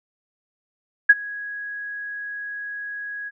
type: tone with ADSR envelope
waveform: sine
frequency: 1661.2 Hz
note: G#6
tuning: in tune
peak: -5 dBFS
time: 1.09-3.31 s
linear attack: 9 ms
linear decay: 36 ms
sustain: -24 dB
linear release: 35 ms
effects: none